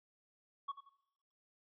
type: tone with echo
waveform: triangle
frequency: 1115 Hz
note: C#6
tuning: 10 cents sharp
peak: -35 dBFS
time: 0.68-0.72 s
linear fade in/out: 10 ms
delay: 88 ms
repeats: 2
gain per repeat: -11 dB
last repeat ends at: 0.896 s
effects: noise-tail reverb RT60 0.8 s tail -18 dB re dry + resampled to 11025 Hz